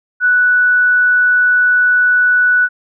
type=tone; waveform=sine; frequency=1480 Hz; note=F#6; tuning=in tune; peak=-8 dBFS; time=0.2-2.69 s; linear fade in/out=50 ms; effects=none